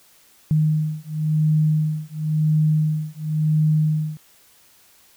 sine beating tone pair, 154 / 154.95 Hz, D#3 / D#3, -17 / -7 cents, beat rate 0.95 Hz, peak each -20 dBFS, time 0.51-4.17 s, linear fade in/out 0 ms, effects white hiss -54 dBFS RMS until 5.16 s

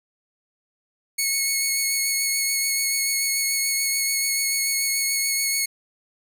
10% pulse tone with vibrato, 2197 Hz, C#7, 16 cents flat, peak -12 dBFS, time 1.18-5.66 s, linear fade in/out 10 ms, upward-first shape sine, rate 6.9 Hz, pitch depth 15 cents each way, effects none

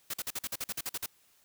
white noise bursts, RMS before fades -35 dBFS, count 12, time 0.1-1.061 s, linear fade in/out 5 ms, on 37 ms, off 47 ms, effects white hiss -66 dBFS RMS until 1.44 s

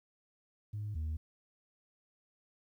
sine tone pair in turn, 104.9 / 78.4 Hz, G#2 / D#2, +18 / +14 cents, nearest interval perfect fourth, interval 504 cents, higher first, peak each -35 / -31 dBFS, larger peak second, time 0.73-0.95 / 0.95-1.17 s, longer neither, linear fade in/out 10 ms, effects tanh soft clip ceiling -33 dBFS + 12-bit

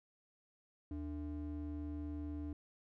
triangle ring-modulated tone, 185.7 Hz, F#3, 7 cents sharp, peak -35 dBFS, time 0.91-2.53 s, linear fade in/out 2 ms, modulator 108 Hz, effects none

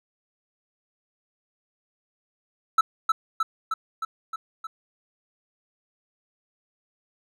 triangle tone with echo, 1318.5 Hz, E6, in tune, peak -12 dBFS, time 2.78-2.81 s, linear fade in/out 5 ms, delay 310 ms, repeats 6, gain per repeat -3 dB, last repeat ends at 4.67 s, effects none

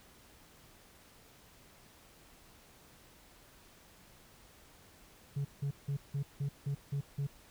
sine tone bursts, 140.8 Hz, C#3, 27 cents sharp, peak -29 dBFS, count 8, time 5.36-7.27 s, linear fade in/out 10 ms, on 90 ms, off 170 ms, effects tanh soft clip ceiling -31 dBFS + pink hiss -60 dBFS RMS until 7.5 s

